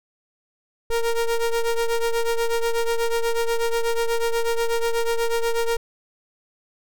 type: ring-modulated tone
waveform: square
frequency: 233.1 Hz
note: A#3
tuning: in tune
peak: -17 dBFS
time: 0.9-5.77 s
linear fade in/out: 5 ms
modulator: 229 Hz
effects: none